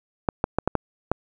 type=clicks; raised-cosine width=1 ms; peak=-6 dBFS; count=6; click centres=0.288 / 0.441 / 0.586 / 0.676 / 0.753 / 1.116 s; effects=none